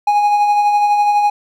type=tone with tremolo; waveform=triangle; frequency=827 Hz; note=G#5; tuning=8 cents flat; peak=-7 dBFS; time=0.07-1.3 s; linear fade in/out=5 ms; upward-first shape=sine; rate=12 Hz; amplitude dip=35%; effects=none